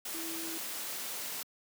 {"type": "tone in noise", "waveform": "sine", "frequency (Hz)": 327.8, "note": "E4", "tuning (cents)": -10, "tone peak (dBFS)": -41, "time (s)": [0.14, 0.58], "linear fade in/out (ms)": 5, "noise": "white", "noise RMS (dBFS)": -39, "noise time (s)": [0.05, 1.43], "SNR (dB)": -5, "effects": ["high-pass 200 Hz 12 dB/octave"]}